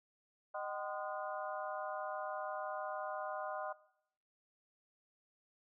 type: harmonic tone with a mistuned harmonic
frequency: 205.6 Hz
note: G#3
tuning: 17 cents flat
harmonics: 3 / 4 / 5 / 6 / 7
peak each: -42 / -44 / -46 / -48 / -49 dBFS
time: 0.54-3.73 s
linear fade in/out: 10 ms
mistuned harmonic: 4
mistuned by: -130 cents
effects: noise-tail reverb RT60 0.7 s tail -19 dB re dry